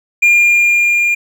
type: tone with level ramp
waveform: triangle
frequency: 2407 Hz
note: D7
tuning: 42 cents sharp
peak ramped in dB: -4 to -9 dBFS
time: 0.22-1.15 s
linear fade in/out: 10 ms
effects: none